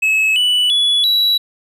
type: tone with pitch steps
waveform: triangle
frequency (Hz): 2582 / 2966 / 3407 / 3914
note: E7 / F#7 / G#7 / B7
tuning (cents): -37 / +4 / +44 / -16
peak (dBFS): -10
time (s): 0.02-1.38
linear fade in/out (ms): 10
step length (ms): 340
effects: none